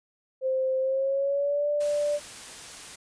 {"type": "tone with pitch glide", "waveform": "sine", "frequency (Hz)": [523.3, 587.4], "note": ["C5", "D5"], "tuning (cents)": [0, 0], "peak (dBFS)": -23, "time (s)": [0.41, 2.2], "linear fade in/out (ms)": 50, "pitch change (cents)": 200, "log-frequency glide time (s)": [0.79, 1.69]}
{"type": "noise", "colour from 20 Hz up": "white", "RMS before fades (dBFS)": -42, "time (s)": [1.8, 2.96], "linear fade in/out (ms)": 10}
{"effects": ["resampled to 22050 Hz"]}